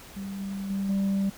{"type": "tone with level steps", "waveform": "sine", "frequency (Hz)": 196, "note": "G3", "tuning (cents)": 0, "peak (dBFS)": [-32, -30, -25, -20], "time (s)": [0.16, 1.3], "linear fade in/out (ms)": 10, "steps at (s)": [0.4, 0.7, 0.89], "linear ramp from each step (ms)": 2, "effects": ["tanh soft clip ceiling -22 dBFS", "pink hiss -47 dBFS RMS until 1.37 s"]}